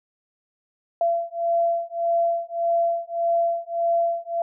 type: beating tone pair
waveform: sine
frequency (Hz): 678 / 679.7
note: E5 / F5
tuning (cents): +49 / -47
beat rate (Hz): 1.7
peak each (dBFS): -23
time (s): 1.01-4.42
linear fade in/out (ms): 2
effects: none